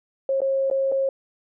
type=tone with dropouts; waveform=sine; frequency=540 Hz; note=C#5; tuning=45 cents flat; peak=-19 dBFS; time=0.29-1.09 s; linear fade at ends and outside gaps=2 ms; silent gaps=0.405-0.417 / 0.701-0.712 / 0.917-0.921 s; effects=none